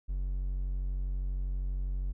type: tone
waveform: triangle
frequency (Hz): 46.25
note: F#1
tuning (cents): 0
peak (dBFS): -28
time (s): 0.08-2.13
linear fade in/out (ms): 20
effects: none